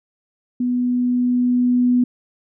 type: tone with level ramp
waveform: sine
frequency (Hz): 246.9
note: B3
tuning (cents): 0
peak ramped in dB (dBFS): -17 to -12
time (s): 0.6-2.04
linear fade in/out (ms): 5
effects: none